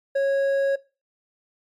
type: tone with hard clipping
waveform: sine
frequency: 550 Hz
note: C#5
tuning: 14 cents flat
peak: -20 dBFS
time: 0.15-0.76 s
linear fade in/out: 10 ms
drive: 5 dB
effects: noise-tail reverb RT60 0.3 s tail -20 dB re dry + MP3 64 kbps